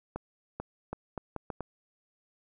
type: accelerating click train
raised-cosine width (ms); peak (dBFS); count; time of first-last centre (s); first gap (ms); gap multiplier
1; -21; 7; 0.16-1.607; 440; 0.75
effects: none